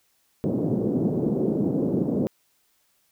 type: band-pass noise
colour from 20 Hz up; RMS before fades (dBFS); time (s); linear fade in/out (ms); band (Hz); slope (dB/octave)
pink; -24; 0.44-2.27; 0; 150 to 450; 24
effects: white hiss -67 dBFS RMS until 3.11 s